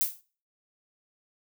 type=noise with exponential decay; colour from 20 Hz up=violet; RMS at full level=-22 dBFS; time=0.01-0.21 s; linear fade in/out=0 ms; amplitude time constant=43 ms; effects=noise-tail reverb RT60 0.4 s tail -20 dB re dry